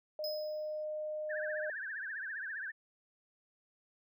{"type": "tone", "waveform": "sine", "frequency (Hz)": 612, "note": "D#5", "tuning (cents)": -29, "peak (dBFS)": -36, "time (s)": [0.19, 1.7], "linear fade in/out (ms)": 2}
{"type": "tone with exponential decay", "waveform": "square", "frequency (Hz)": 5080, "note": "D#8", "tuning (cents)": 35, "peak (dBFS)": -37, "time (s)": [0.24, 0.84], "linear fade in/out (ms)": 1, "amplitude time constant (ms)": 130}
{"type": "tone with vibrato", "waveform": "sine", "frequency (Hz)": 1661.2, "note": "G#6", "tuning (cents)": 0, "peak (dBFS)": -38, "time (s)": [1.29, 2.72], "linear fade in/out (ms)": 20, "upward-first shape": "triangle", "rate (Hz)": 15, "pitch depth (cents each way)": 190}
{"effects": []}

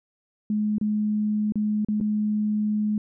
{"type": "tone with dropouts", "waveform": "sine", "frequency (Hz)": 211.4, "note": "G#3", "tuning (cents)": 31, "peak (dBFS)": -21, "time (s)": [0.5, 2.98], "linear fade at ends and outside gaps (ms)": 2, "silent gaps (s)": [[0.783, 0.812], [1.522, 1.556], [1.848, 1.885], [2.002, 2.01]], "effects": []}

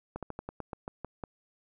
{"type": "slowing click train", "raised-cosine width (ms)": 1, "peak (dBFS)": -23, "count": 10, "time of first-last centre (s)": [0.16, 1.238], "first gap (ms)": 67, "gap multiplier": 1.14, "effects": []}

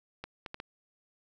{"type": "clicks", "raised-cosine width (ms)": 0.3, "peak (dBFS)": -23, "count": 4, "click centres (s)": [0.24, 0.462, 0.544, 0.601], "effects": []}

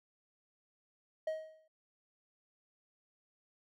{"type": "tone with exponential decay", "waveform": "triangle", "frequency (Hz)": 631, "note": "D#5", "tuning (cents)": 24, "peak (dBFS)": -29, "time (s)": [1.27, 1.68], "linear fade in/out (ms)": 5, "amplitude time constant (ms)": 88, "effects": []}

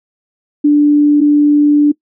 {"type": "tone pair in turn", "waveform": "sine", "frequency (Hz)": [293.7, 293.7], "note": ["D4", "D4"], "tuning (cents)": [0, 0], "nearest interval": "unison", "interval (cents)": 0, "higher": "neither", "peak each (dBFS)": [-5, -5], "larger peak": "neither", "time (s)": [[0.64, 1.21], [1.21, 1.92]], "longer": "second", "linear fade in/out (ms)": 10, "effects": ["noise-tail reverb RT60 0.1 s tail -22 dB re dry"]}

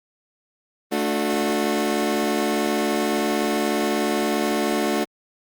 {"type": "chord", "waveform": "25% pulse", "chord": "D major", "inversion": "second", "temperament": "equal with one note detuned", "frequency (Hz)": [220, 293.7, 363.4], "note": ["A3", "D4", "F#4"], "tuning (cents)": [0, 0, -31], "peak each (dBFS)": -21, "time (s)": [0.91, 5.05], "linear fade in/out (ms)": 20, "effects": ["Opus 32 kbps"]}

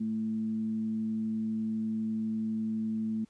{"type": "tone with frequency modulation", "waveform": "sine", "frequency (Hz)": 220, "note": "A3", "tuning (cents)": 0, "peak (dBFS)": -29, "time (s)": [0, 3.25], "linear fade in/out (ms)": 10, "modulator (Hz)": 112, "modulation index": 0.21, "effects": ["pink hiss -68 dBFS RMS until 3.29 s", "resampled to 22050 Hz"]}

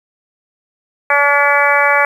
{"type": "harmonic tone", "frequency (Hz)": 286, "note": "D4", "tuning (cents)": -46, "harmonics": [2, 3, 4, 5, 6, 7, 8], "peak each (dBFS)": [-17, -17, -17, -17, -17, -17, -17], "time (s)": [1.1, 2.05], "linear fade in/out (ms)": 2, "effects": ["7-bit"]}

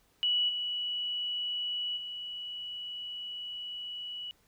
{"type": "tone with level steps", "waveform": "sine", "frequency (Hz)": 2942, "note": "F#7", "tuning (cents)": -11, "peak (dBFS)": [-25, -31, -37], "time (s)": [0.23, 4.31], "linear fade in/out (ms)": 0, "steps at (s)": [0.48, 1.96], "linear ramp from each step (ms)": 20, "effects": ["pink hiss -68 dBFS RMS until 4.47 s"]}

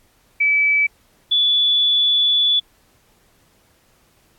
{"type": "tone pair in turn", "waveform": "sine", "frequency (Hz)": [2300, 3446], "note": ["D7", "A7"], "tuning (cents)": [-37, -37], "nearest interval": "perfect fifth", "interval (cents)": 700, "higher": "second", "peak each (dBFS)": -13, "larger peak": "neither", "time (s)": [[0.4, 0.87], [1.31, 2.6]], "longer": "second", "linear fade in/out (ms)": 10, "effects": ["pink hiss -58 dBFS RMS until 4.38 s", "AAC 64 kbps"]}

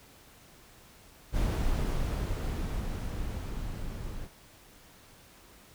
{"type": "noise with level ramp", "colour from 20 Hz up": "brown", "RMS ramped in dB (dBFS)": [-27, -39], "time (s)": [1.32, 4.29], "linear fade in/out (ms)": 50, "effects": ["pink hiss -56 dBFS RMS until 5.74 s"]}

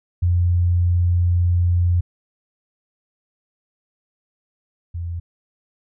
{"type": "tone pair in turn", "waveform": "sine", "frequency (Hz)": [87.8, 85.45], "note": ["F2", "F2"], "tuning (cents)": [10, -37], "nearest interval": "unison", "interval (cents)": 47, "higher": "first", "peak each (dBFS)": [-14, -24], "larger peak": "first", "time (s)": [[0.22, 2.01], [4.94, 5.2]], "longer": "first", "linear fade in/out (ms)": 10, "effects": []}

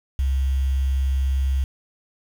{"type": "tone with quantisation", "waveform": "sine", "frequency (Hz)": 66.9, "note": "C2", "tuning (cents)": 39, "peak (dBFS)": -18, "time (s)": [0.19, 1.64], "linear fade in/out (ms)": 0, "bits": 7, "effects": []}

